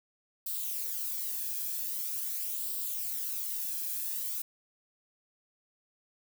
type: noise with flanger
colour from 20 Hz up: violet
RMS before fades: -35 dBFS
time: 0.46-4.42 s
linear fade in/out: 5 ms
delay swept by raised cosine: 0.23 to 1.22 ms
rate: 0.44 Hz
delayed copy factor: +0.5
effects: none